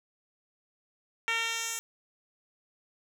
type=tone with band-pass filter sweep; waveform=10% pulse; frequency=456.9 Hz; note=A#4; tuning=35 cents flat; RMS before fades=-32 dBFS; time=1.28-1.79 s; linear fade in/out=0 ms; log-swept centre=2400 to 8600 Hz; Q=1.3; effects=none